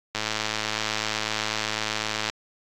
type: click train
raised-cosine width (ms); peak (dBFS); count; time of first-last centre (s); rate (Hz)
0.2; -9; 233; 0.15-2.298; 108
effects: AAC 64 kbps